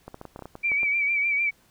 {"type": "clicks", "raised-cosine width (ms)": 1, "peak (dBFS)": -24, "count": 11, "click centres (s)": [0.08, 0.144, 0.214, 0.253, 0.361, 0.392, 0.423, 0.456, 0.554, 0.718, 0.832]}
{"type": "tone with vibrato", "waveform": "sine", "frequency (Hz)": 2314, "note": "D7", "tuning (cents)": -26, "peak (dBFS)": -21, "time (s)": [0.63, 1.51], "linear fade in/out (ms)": 20, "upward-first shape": "sine", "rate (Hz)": 6.6, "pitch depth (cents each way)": 49}
{"effects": ["pink hiss -61 dBFS RMS until 1.7 s"]}